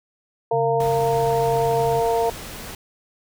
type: harmonic tone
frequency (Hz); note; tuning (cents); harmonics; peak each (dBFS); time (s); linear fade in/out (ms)
230; A#3; -23; 2 / 3 / 4; -20 / -22 / -25; 0.51-2.3; 5
type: tone with pitch glide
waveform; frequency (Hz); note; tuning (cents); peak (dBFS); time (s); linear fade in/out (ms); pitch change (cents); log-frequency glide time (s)
sine; 138.59 to 136.76; C#3 to C#3; 0 to -23; -27; 0.52-2.01; 20; -23; 0.67-1.31
type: noise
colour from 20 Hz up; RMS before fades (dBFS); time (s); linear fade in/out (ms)
pink; -35; 0.8-2.75; 2
effects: none